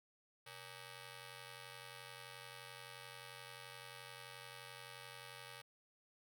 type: ring-modulated tone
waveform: 5% pulse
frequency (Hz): 346.5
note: F4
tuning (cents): -14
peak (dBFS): -37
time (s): 0.46-5.62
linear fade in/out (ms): 10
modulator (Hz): 219
effects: none